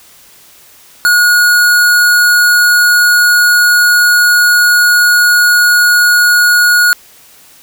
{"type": "tone", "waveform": "square", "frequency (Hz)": 1447, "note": "F#6", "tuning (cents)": -39, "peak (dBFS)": -6, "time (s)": [1.05, 6.93], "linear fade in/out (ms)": 0, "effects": ["white hiss -41 dBFS RMS until 7.62 s"]}